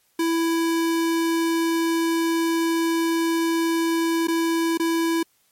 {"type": "tone with dropouts", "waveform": "square", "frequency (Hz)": 331, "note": "E4", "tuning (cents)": 7, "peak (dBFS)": -20, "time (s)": [0.19, 5.23], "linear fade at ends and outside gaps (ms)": 5, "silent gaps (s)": [[4.272, 4.282], [4.775, 4.797]], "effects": ["white hiss -64 dBFS RMS until 5.51 s", "MP3 64 kbps"]}